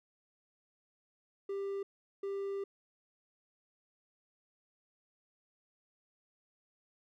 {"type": "tone bursts at uneven times", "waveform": "triangle", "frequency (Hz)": 395.4, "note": "G4", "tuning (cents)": 15, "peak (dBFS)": -33, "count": 2, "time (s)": [[1.49, 1.83], [2.23, 2.64]], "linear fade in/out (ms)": 5, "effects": []}